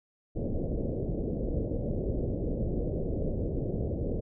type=low-pass noise; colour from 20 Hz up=pink; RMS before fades=-31 dBFS; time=0.35-4.21 s; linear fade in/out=20 ms; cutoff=580 Hz; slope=48 dB/octave; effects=none